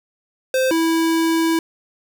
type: tone pair in turn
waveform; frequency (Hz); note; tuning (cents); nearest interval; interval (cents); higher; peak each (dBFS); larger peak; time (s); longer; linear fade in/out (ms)
square; 520 / 327.6; C5 / E4; -11 / -11; minor sixth; 800; first; -16; neither; 0.54-0.71 / 0.71-1.59; second; 2
effects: none